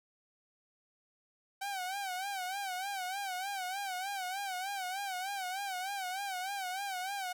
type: tone with vibrato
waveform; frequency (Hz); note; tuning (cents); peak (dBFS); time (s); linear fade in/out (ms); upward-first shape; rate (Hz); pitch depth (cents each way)
sawtooth; 765; G5; -42; -32; 1.61-7.33; 10; sine; 3.3; 98
effects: none